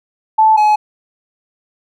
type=tone pair in turn; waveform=sine / triangle; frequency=874 / 847.6 Hz; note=A5 / G#5; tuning=-12 / +35 cents; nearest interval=minor second; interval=53 cents; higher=first; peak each=-6 dBFS; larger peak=neither; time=0.38-0.57 / 0.57-0.76 s; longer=neither; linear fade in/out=10 ms; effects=none